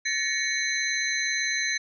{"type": "tone cluster", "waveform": "sine", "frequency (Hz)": [1737, 1875, 2227, 4043, 6170], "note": ["A6", "A#6", "C#7", "B7", "G8"], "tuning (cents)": [-23, 10, 7, 40, -28], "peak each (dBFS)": -31, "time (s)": [0.05, 1.78], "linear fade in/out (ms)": 10, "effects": []}